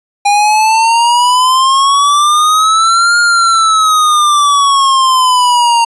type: exponential two-way sweep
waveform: square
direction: up then down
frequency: 809 to 1421 to 924 Hz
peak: -7 dBFS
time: 0.25-5.85 s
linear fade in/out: 10 ms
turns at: 3.19 s
effects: resampled to 24000 Hz